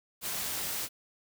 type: noise with amplitude modulation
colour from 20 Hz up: white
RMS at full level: -33 dBFS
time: 0.21-0.89 s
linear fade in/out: 50 ms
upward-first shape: sine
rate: 246 Hz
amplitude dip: 35%
effects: none